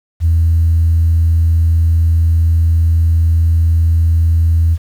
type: tone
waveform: sine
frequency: 82.41 Hz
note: E2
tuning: in tune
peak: -7 dBFS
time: 0.2-4.78 s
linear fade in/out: 50 ms
effects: tanh soft clip ceiling -4 dBFS + 7-bit